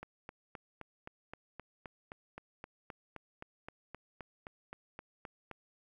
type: click train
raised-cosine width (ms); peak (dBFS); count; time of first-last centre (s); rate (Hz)
0.5; -29; 22; 0.03-5.513; 3.83
effects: 11-bit